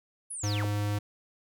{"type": "linear sweep", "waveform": "sine", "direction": "down", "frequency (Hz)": [10800, 53], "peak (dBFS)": -35, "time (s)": [0.3, 0.66], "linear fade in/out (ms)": 10}
{"type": "tone", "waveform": "square", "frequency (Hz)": 103.4, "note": "G#2", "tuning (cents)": -7, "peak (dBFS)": -28, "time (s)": [0.43, 0.99], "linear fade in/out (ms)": 10}
{"effects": []}